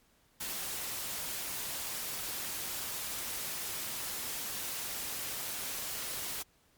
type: noise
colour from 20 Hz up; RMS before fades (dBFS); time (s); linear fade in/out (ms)
white; -38; 0.4-6.43; 10
effects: pink hiss -68 dBFS RMS until 6.77 s + MP3 96 kbps